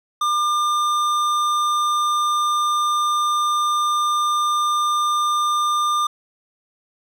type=tone with tanh clipping; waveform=sine; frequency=1200 Hz; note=D6; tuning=37 cents sharp; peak=-19 dBFS; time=0.21-6.07 s; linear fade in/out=5 ms; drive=15 dB; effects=none

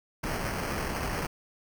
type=noise with sample-and-hold; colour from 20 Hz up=pink; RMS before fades=-32 dBFS; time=0.23-1.27 s; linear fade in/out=10 ms; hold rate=3675 Hz; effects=none

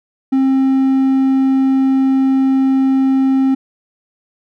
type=tone; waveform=triangle; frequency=266.4 Hz; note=C4; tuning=31 cents sharp; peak=-8 dBFS; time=0.32-3.55 s; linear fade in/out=10 ms; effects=none

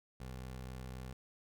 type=tone; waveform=20% pulse; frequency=63.8 Hz; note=C2; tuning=43 cents flat; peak=-39 dBFS; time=0.2-1.13 s; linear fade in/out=5 ms; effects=none

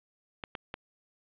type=clicks; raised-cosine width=0.3 ms; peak=-20 dBFS; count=3; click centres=0.438 / 0.552 / 0.741 s; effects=resampled to 8000 Hz + 9-bit

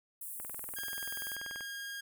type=high-pass noise; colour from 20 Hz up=pink; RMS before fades=-43 dBFS; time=0.21-1.36 s; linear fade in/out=5 ms; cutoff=8800 Hz; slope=48 dB/octave
type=click train; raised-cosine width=0.5 ms; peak=-32 dBFS; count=26; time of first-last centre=0.4-1.608 s; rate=20.7 Hz
type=tone; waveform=sawtooth; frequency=1624 Hz; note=G#6; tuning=39 cents flat; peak=-36 dBFS; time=0.76-2.01 s; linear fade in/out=10 ms
effects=none

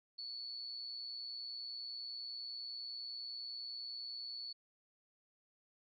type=tone with amplitude modulation; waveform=sine; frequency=4435 Hz; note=C#8; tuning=in tune; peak=-40 dBFS; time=0.18-4.53 s; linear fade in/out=10 ms; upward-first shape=sine; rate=120 Hz; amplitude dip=60%; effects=none

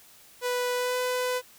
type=tone with pitch glide; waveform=sawtooth; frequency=493.9 to 500.8 Hz; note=B4 to B4; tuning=0 to +24 cents; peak=-22 dBFS; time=0.41-1.42 s; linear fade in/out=50 ms; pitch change=+24 cents; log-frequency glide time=0.75-0.97 s; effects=white hiss -54 dBFS RMS until 1.58 s

